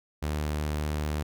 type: tone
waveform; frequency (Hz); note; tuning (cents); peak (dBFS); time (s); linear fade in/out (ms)
sawtooth; 75.3; D2; +44; -24; 0.22-1.23; 10
effects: none